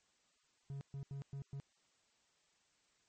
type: tone bursts at uneven times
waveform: triangle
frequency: 138.59 Hz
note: C#3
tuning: in tune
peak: -40 dBFS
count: 5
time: 0.7-0.81 / 0.94-1.03 / 1.11-1.22 / 1.33-1.42 / 1.53-1.6 s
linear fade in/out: 0 ms
effects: white hiss -75 dBFS RMS until 3.08 s + MP3 32 kbps